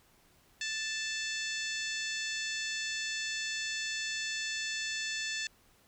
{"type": "harmonic tone with a mistuned harmonic", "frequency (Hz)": 880, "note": "A5", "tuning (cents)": 0, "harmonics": [2, 3, 4, 5, 6, 7, 8, 9], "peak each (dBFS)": [-38, -40, -41, -43, -44, -45, -45, -50], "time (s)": [0.61, 5.47], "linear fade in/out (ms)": 2, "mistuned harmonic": 9, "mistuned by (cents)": -46, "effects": ["pink hiss -65 dBFS RMS until 5.87 s"]}